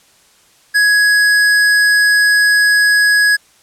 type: tone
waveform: square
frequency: 1670 Hz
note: G#6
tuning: 9 cents sharp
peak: -9 dBFS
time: 0.74-3.37 s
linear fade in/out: 20 ms
effects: white hiss -50 dBFS RMS until 3.62 s + low-pass 10000 Hz 12 dB/octave